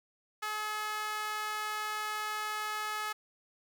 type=tone with high-pass filter; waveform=sawtooth; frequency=426.2 Hz; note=G#4; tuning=45 cents sharp; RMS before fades=-36 dBFS; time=0.42-3.13 s; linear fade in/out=10 ms; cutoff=1200 Hz; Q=2.1; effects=none